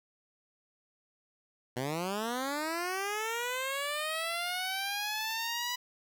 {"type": "linear sweep", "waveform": "10% pulse", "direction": "up", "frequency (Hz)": [120, 987.8], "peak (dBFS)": -24, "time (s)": [1.76, 5.76], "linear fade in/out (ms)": 10, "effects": []}